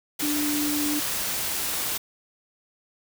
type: tone in noise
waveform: sine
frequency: 295.6 Hz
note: D4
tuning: 11 cents sharp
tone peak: -25 dBFS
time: 0.22-1 s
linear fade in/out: 10 ms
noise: white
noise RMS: -28 dBFS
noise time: 0.19-1.98 s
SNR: 0 dB
effects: none